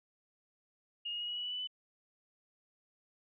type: tone with pitch steps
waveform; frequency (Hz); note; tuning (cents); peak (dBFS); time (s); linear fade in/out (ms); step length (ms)
sine; 2849 / 2870 / 2892 / 2914 / 2936 / 2958 / 2980 / 3003; F7 / F7 / F#7 / F#7 / F#7 / F#7 / F#7 / F#7; +34 / +47 / -40 / -27 / -14 / -1 / +12 / +25; -36; 1.05-1.674; 10; 78
effects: none